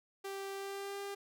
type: tone with pitch glide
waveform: sawtooth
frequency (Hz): 392 to 399.5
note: G4 to G4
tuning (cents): 0 to +33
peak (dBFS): -36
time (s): 0.24-1.15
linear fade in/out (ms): 10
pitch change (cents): +33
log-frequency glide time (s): 0.54-1
effects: none